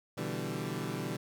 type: chord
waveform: 20% pulse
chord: E minor seventh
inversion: second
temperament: equal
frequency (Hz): 123.47 / 146.83 / 164.81 / 196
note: B2 / D3 / E3 / G3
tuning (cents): 0 / 0 / 0 / 0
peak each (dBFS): -35 / -35 / -35 / -35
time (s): 0.17-1.17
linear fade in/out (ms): 10
effects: none